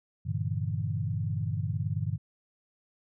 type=chord; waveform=sine; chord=E half-diminished seventh; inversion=first; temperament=equal; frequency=98 / 116.54 / 146.83 / 164.81 Hz; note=G2 / Bb2 / D3 / E3; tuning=0 / 0 / 0 / 0 cents; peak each=-32 / -33 / -34 / -37 dBFS; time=0.25-2.18 s; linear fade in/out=20 ms; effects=none